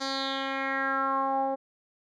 10% pulse tone with low-pass filter sweep, 270 Hz, C#4, 45 cents flat, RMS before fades -29 dBFS, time 0-1.56 s, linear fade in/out 20 ms, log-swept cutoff 5300 to 650 Hz, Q 4.4, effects none

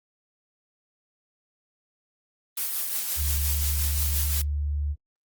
blue noise with tremolo, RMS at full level -27 dBFS, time 2.57-4.42 s, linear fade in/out 5 ms, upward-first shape sine, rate 5.7 Hz, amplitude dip 35%
sine tone, 73 Hz, D2, 10 cents flat, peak -24 dBFS, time 3.16-4.96 s, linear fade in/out 50 ms
effects Opus 32 kbps

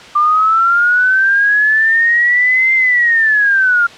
sine linear two-way sweep, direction up then down, 1184 to 2093 to 1386 Hz, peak -8 dBFS, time 0.15-3.87 s, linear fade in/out 10 ms, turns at 2.74 s, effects white hiss -35 dBFS RMS until 3.97 s + low-pass 4000 Hz 12 dB/octave

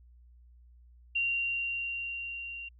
sine tone with level ramp, 2764 Hz, F7, 19 cents flat, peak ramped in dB -26 to -39 dBFS, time 1.15-2.69 s, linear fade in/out 10 ms, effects added 60 Hz sine -54 dBFS peak until 2.79 s

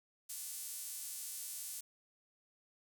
sawtooth tone with high-pass filter, 293.7 Hz, D4, in tune, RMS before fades -45 dBFS, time 0.29-1.81 s, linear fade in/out 10 ms, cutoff 8700 Hz, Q 1.1, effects none

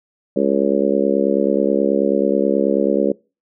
harmonic tone, 69.3 Hz, C#2, in tune, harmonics 3 / 4 / 5 / 6 / 7 / 8, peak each -21 / -21 / -21 / -21 / -21 / -21 dBFS, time 0.36-3.12 s, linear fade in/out 5 ms, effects noise-tail reverb RT60 0.3 s tail -23 dB re dry

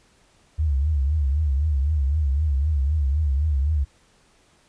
sine tone with vibrato, 72.4 Hz, D2, 24 cents flat, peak -18 dBFS, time 0.58-3.85 s, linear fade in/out 20 ms, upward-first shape triangle, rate 3.9 Hz, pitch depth 180 cents each way, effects pink hiss -59 dBFS RMS until 4.68 s + resampled to 22050 Hz

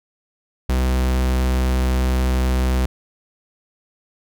45% pulse tone, 63.8 Hz, C2, 43 cents flat, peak -16 dBFS, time 0.69-2.86 s, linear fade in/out 5 ms, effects none

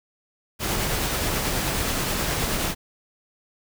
pink noise with tremolo, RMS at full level -24 dBFS, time 0.59-2.75 s, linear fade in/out 50 ms, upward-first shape triangle, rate 9.4 Hz, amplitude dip 25%, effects none

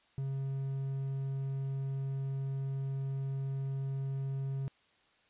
triangle tone, 135.7 Hz, C#3, 36 cents flat, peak -31 dBFS, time 0.18-4.68 s, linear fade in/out 0 ms, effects white hiss -68 dBFS RMS until 5.29 s + resampled to 8000 Hz

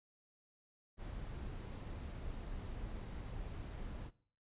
brown noise, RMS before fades -45 dBFS, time 0.97-4.11 s, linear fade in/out 50 ms, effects noise-tail reverb RT60 0.5 s tail -19 dB re dry + resampled to 8000 Hz

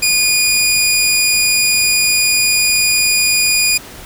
15% pulse tone, 2448 Hz, D#7, 29 cents flat, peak -4 dBFS, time 0.02-3.78 s, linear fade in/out 10 ms, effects pink hiss -34 dBFS RMS until 4.05 s

